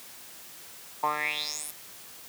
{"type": "tone with band-pass filter sweep", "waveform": "10% pulse", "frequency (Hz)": 150, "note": "D3", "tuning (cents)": 37, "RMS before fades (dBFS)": -31, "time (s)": [1.03, 1.71], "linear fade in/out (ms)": 5, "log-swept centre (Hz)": [910, 12000], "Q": 6.5, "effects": ["white hiss -47 dBFS RMS until 2.28 s", "high-pass 80 Hz 12 dB/octave"]}